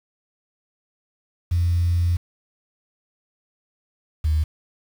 sine tone pair in turn, 86.7 / 77.24 Hz, F2 / D#2, -12 / -12 cents, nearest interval major second, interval 200 cents, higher first, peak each -16 dBFS, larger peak neither, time 1.51-2.17 / 4.24-4.44 s, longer first, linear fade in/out 10 ms, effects tanh soft clip ceiling -12 dBFS + 7-bit

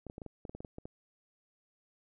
clicks, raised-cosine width 2 ms, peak -30 dBFS, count 12, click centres 0.067 / 0.099 / 0.181 / 0.218 / 0.263 / 0.452 / 0.495 / 0.55 / 0.605 / 0.648 / 0.784 / 0.855 s, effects none

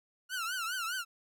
sawtooth tone with vibrato, 1419 Hz, F6, 27 cents sharp, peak -30 dBFS, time 0.29-1.05 s, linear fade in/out 50 ms, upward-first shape triangle, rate 4.9 Hz, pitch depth 170 cents each way, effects none

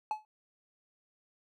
triangle tone with exponential decay, 858 Hz, A5, 44 cents flat, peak -25 dBFS, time 0.11-0.25 s, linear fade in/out 1 ms, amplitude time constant 29 ms, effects none

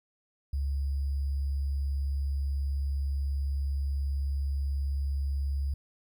sine tone with sample-and-hold, 69.3 Hz, C#2, in tune, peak -27 dBFS, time 0.53-5.74 s, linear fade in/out 5 ms, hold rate 4900 Hz, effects none

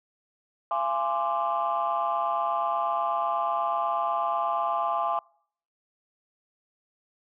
sine chord, D half-diminished seventh, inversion first, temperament equal with one note detuned, 682.5 / 830.6 / 1046.5 / 1174.7 Hz, F5 / Ab5 / C6 / D6, -40 / 0 / 0 / 0 cents, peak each -29 dBFS, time 0.71-5.19 s, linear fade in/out 2 ms, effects noise-tail reverb RT60 0.6 s tail -26 dB re dry + tanh soft clip ceiling -17 dBFS

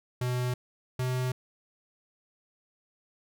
square tone pair in turn, 124.7 / 127.32 Hz, B2 / C3, +17 / -47 cents, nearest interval unison, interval 36 cents, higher second, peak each -28 dBFS, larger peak neither, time 0.21-0.54 / 0.99-1.32 s, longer neither, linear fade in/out 5 ms, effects none

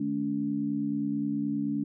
sine tone cluster, 151.8 / 215.8 / 285.3 Hz, D#3 / A3 / C#4, -42 / -33 / +50 cents, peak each -38 / -31 / -29 dBFS, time 0-1.84 s, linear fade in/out 5 ms, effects none

